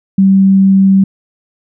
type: tone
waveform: sine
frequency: 193.3 Hz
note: G3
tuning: 24 cents flat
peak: -4 dBFS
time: 0.18-1.04 s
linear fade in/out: 5 ms
effects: none